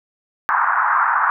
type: band-pass noise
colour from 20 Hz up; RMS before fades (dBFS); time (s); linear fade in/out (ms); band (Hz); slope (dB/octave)
pink; -17; 0.49-1.3; 0; 900 to 1600; 48
effects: none